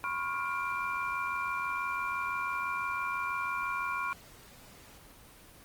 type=tone cluster; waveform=sine; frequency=1004 / 1090 / 1412 / 2370 Hz; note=B5 / C#6 / F6 / D7; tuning=+28 / -29 / +19 / +15 cents; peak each=-39 / -35 / -36 / -38 dBFS; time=0.04-4.13 s; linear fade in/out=0 ms; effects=pink hiss -54 dBFS RMS until 5.64 s + Opus 24 kbps